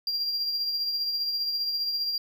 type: tone with tremolo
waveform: triangle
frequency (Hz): 4763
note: D8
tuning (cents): +24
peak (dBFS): -23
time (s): 0.07-2.18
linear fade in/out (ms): 2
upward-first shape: triangle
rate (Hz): 15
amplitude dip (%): 45
effects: none